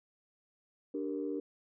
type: chord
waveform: sine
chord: G minor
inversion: second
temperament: equal with one note detuned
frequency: 293.7 / 389.5 / 466.2 Hz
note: D4 / G4 / Bb4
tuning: 0 / -11 / 0 cents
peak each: -36 / -39 / -39 dBFS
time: 0.94-1.4 s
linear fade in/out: 5 ms
effects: tanh soft clip ceiling -24 dBFS